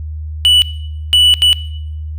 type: tone bursts at uneven times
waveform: triangle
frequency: 2960 Hz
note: F#7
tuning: in tune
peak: -4 dBFS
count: 3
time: 0.45-0.62 / 1.13-1.34 / 1.42-1.53 s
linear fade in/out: 0 ms
effects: noise-tail reverb RT60 0.8 s tail -19 dB re dry + added 77 Hz sine -21 dBFS peak until 2.18 s